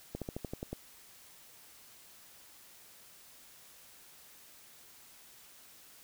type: slowing click train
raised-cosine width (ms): 2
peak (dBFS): -24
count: 8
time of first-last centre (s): 0.15-0.73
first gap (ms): 67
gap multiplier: 1.07
effects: white hiss -57 dBFS RMS until 6.03 s